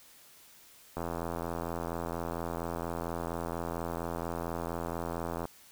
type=click train; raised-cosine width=1 ms; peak=-21 dBFS; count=379; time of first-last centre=0.97-5.454 s; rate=84.3 Hz; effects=white hiss -57 dBFS RMS until 5.71 s